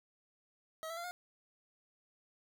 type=tone with pitch steps; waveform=25% pulse; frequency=639 / 663.1 / 688 / 713.9 Hz; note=D#5 / E5 / F5 / F5; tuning=+46 / +10 / -26 / +38 cents; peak=-37 dBFS; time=0.83-1.11 s; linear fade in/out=0 ms; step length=70 ms; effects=none